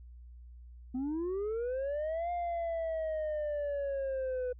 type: linear two-way sweep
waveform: sine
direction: up then down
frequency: 246.9 to 705 to 495.1 Hz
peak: -29 dBFS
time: 0.94-4.53 s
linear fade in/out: 10 ms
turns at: 2.31 s
effects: tanh soft clip ceiling -31 dBFS + added 60 Hz sine -48 dBFS peak until 4.59 s